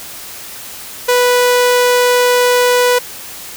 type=tone; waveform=sawtooth; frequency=492.6 Hz; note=B4; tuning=5 cents flat; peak=-5 dBFS; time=1.08-2.99 s; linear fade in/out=10 ms; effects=white hiss -30 dBFS RMS until 3.56 s